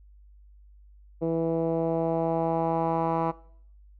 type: tone with low-pass filter sweep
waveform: 10% pulse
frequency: 164.4 Hz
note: E3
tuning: 4 cents flat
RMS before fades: -26 dBFS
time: 1.21-3.32 s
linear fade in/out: 20 ms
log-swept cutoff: 450 to 1100 Hz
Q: 2.1
effects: noise-tail reverb RT60 0.6 s tail -21 dB re dry + added 50 Hz sine -50 dBFS peak until 3.99 s